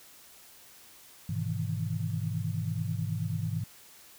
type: chord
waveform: sine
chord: E major seventh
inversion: first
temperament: equal with one note detuned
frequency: 103.83 / 126.14 / 155.56 / 164.81 Hz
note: G#2 / B2 / D#3 / E3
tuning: 0 / +37 / 0 / 0 cents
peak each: -33 / -36 / -36 / -35 dBFS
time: 1.29-3.64 s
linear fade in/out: 5 ms
effects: white hiss -54 dBFS RMS until 4.18 s